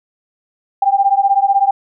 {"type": "beating tone pair", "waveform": "sine", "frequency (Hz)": [784, 800], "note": ["G5", "G5"], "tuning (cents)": [0, 35], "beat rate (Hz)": 16, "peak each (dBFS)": -13, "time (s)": [0.82, 1.71], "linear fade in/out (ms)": 5, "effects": []}